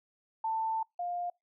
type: tone pair in turn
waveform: sine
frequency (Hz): 890 / 704.8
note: A5 / F5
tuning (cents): +20 / +16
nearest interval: major third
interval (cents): 404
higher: first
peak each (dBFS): -29 / -32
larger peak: first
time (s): 0.44-0.83 / 0.99-1.3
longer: first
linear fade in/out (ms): 5
effects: noise-tail reverb RT60 0.2 s tail -26 dB re dry